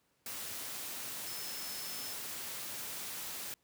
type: tone in noise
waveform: sine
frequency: 5240 Hz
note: E8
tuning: 11 cents flat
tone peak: -46 dBFS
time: 1.27-2.13 s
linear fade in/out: 2 ms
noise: white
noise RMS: -42 dBFS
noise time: 0.26-3.54 s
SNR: -7 dB
effects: pink hiss -75 dBFS RMS until 3.63 s + high-pass 80 Hz 12 dB/octave